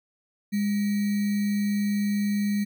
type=tone with sample-and-hold; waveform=sine; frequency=204.5 Hz; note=G#3; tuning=26 cents flat; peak=-22 dBFS; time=0.52-2.65 s; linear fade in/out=20 ms; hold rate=2100 Hz; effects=none